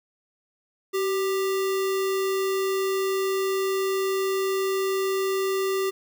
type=tone with sample-and-hold; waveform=sine; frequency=383.9 Hz; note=G4; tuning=36 cents flat; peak=-22 dBFS; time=0.93-5.91 s; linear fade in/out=20 ms; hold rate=1575 Hz; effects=none